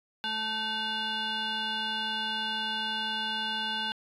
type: tone with frequency modulation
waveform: sine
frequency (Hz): 2191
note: C#7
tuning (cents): -21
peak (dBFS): -28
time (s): 0.24-3.92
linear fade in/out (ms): 0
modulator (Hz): 658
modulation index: 2.5
effects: tanh soft clip ceiling -25 dBFS